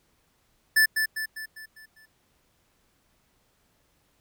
square tone with echo, 1752 Hz, A6, 8 cents flat, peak -17 dBFS, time 0.76-0.86 s, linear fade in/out 10 ms, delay 200 ms, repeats 6, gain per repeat -6 dB, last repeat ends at 2.06 s, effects pink hiss -68 dBFS RMS until 4.2 s

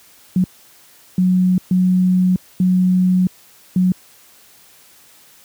sine tone bursts at uneven times, 183.4 Hz, F#3, 15 cents flat, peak -11 dBFS, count 5, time 0.36-0.44 / 1.18-1.58 / 1.71-2.36 / 2.6-3.27 / 3.76-3.92 s, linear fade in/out 2 ms, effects white hiss -48 dBFS RMS until 5.44 s + high-pass 60 Hz 12 dB/octave

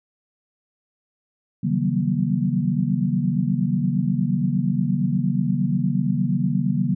sine tone cluster, 136.8 / 156.7 / 183.3 / 191.8 / 236.7 Hz, C#3 / D#3 / F#3 / G3 / A#3, -23 / +13 / -16 / -37 / +27 cents, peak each -25 dBFS, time 1.63-6.95 s, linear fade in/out 10 ms, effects none

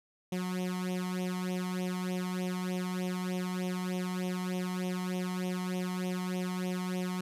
sawtooth tone with flanger, 182.5 Hz, F#3, 24 cents flat, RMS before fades -34 dBFS, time 0.32-7.21 s, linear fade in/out 5 ms, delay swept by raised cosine 0.32 to 0.98 ms, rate 3.3 Hz, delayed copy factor +0.85, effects resampled to 32000 Hz

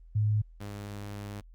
sine / sawtooth tone pair in turn, 106.1 / 102.2 Hz, G#2 / G#2, +38 / -27 cents, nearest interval minor second, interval 65 cents, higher first, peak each -23 / -34 dBFS, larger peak first, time 0.15-0.42 / 0.6-1.41 s, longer second, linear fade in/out 10 ms, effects added 41 Hz sine -49 dBFS peak until 1.54 s + Opus 32 kbps

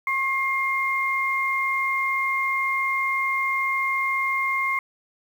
sine tone pair together, 1084.3 / 2119 Hz, C#6 / C7, -39 / +21 cents, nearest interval octave, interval 1160 cents, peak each -25 / -23 dBFS, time 0.07-4.79 s, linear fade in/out 2 ms, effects 8-bit

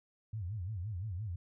sine tone with vibrato, 98 Hz, G2, in tune, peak -36 dBFS, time 0.33-1.36 s, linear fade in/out 5 ms, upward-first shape sine, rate 5.8 Hz, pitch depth 240 cents each way, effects none

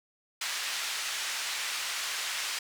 pink band-pass noise, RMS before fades -34 dBFS, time 0.41-2.59 s, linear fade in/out 5 ms, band 1700 to 7800 Hz, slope 12 dB/octave, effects none

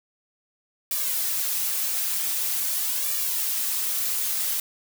blue noise with flanger, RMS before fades -26 dBFS, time 0.91-4.6 s, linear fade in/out 2 ms, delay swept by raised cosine 1.7 to 5.8 ms, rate 0.45 Hz, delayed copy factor +0.95, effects none

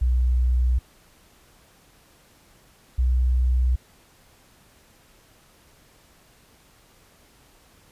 sine tone pair in turn, 61.9 / 62.55 Hz, B1 / B1, +5 / +23 cents, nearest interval unison, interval 18 cents, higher second, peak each -17 / -17 dBFS, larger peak neither, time 0.01-0.79 / 2.98-3.76 s, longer neither, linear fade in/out 10 ms, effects pink hiss -56 dBFS RMS until 7.91 s + resampled to 32000 Hz

